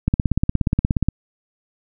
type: click train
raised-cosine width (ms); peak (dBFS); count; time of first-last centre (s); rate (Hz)
5; -4; 18; 0.08-1.086; 16.9
effects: none